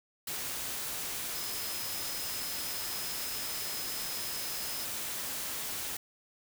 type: tone in noise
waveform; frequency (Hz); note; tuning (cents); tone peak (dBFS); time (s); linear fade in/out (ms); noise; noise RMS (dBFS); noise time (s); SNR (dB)
sine; 5100; D#8; +42; -42; 1.35-4.85; 5; white; -37; 0.27-5.97; -8
effects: none